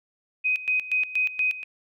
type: tone with tremolo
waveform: sine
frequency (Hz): 2510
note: D#7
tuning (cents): +15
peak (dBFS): -20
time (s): 0.44-1.64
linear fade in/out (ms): 20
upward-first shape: square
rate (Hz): 4.2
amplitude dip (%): 80
effects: none